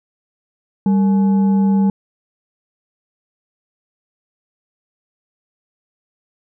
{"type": "tone with frequency modulation", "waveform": "sine", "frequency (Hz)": 196, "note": "G3", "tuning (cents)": 0, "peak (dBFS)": -11, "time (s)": [0.86, 1.9], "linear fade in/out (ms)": 2, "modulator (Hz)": 654, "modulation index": 0.28, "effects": []}